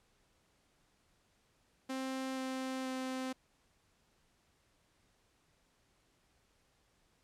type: tone with pitch steps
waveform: sawtooth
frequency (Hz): 263.3 / 261.5 / 259.7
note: C4 / C4 / C4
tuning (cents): +11 / -1 / -13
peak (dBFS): -33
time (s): 1.89-3.33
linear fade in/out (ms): 10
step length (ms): 480
effects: pink hiss -73 dBFS RMS until 7.23 s + low-pass 10000 Hz 12 dB/octave